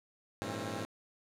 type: tone cluster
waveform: 10% pulse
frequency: 101 / 113.7 / 163.1 / 268 Hz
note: G#2 / A#2 / E3 / C4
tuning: -48 / -43 / -18 / +42 cents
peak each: -33 / -34 / -37 / -34 dBFS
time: 0.42-0.85 s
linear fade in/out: 0 ms
effects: low-pass 11000 Hz 12 dB/octave